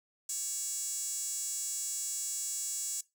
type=tone with high-pass filter; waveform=sawtooth; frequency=560 Hz; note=C#5; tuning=18 cents sharp; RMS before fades=-36 dBFS; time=0.29-3.01 s; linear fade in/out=5 ms; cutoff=7300 Hz; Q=4.8; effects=noise-tail reverb RT60 0.2 s tail -19 dB re dry